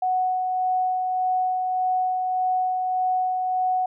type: tone with tremolo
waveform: sine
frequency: 740 Hz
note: F#5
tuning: in tune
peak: -19 dBFS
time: 0.02-3.86 s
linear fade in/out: 5 ms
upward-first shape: sine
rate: 1.7 Hz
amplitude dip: 30%
effects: none